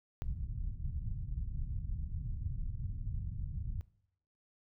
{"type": "low-pass noise", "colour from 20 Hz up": "pink", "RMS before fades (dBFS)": -38, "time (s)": [0.22, 3.81], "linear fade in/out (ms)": 0, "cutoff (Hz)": 130, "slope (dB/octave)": 24, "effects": ["noise-tail reverb RT60 0.7 s tail -20 dB re dry"]}